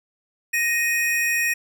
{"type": "tone pair together", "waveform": "square", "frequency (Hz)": [1868.4, 2494], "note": ["A#6", "D#7"], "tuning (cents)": [3, 3], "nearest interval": "perfect fourth", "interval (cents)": 500, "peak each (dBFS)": -23, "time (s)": [0.53, 1.54], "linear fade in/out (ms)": 10, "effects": []}